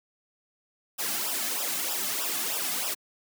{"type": "noise with flanger", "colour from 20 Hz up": "white", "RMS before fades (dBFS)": -30, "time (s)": [0.98, 2.95], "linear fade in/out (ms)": 20, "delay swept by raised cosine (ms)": [0.46, 2.16], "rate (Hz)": 3.2, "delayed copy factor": -0.95, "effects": ["high-pass 200 Hz 12 dB/octave"]}